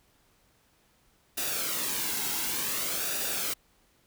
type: noise with flanger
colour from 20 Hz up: white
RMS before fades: -31 dBFS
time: 1.37-3.54 s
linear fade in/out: 10 ms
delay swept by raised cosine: 0.93 to 1.7 ms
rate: 0.55 Hz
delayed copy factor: -0.55
effects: pink hiss -66 dBFS RMS until 4.06 s